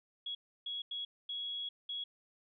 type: tone bursts at uneven times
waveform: sine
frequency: 3336 Hz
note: G#7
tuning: 7 cents sharp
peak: -37 dBFS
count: 5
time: 0.26-0.35 / 0.66-0.82 / 0.91-1.05 / 1.29-1.69 / 1.89-2.04 s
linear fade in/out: 5 ms
effects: none